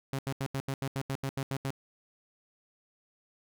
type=tone bursts; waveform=sawtooth; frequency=135.8 Hz; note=C#3; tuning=35 cents flat; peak=-27 dBFS; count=12; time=0.13-1.705 s; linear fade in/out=0 ms; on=57 ms; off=81 ms; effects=none